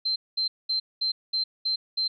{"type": "tone bursts", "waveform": "sine", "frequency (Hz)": 4119, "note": "C8", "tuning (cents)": -28, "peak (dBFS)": -23, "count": 7, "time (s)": [0.05, 2.08], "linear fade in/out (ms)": 10, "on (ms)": 110, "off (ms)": 210, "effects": []}